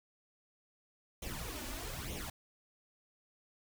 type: noise with flanger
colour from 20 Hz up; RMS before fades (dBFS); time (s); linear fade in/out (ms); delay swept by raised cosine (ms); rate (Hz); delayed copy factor
pink; -42; 1.22-2.3; 5; 0.31 to 3.51; 1.1; +0.75
effects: none